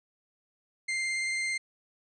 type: tone with vibrato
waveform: 40% pulse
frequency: 2097 Hz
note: C7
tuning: 3 cents sharp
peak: -28 dBFS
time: 0.88-1.58 s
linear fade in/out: 10 ms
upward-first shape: sine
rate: 18 Hz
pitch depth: 10 cents each way
effects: resampled to 24000 Hz